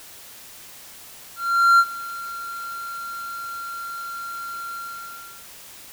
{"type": "tone with ADSR envelope", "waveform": "triangle", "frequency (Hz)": 1378, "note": "F6", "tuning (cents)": -24, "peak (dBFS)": -8, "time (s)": [1.36, 5.48], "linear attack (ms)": 430, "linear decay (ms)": 55, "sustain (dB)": -20, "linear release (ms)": 740, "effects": ["white hiss -43 dBFS RMS until 5.92 s"]}